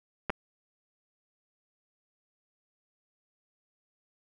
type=clicks; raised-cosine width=0.5 ms; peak=-15 dBFS; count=2; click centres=0.297 / 0.302 s; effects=none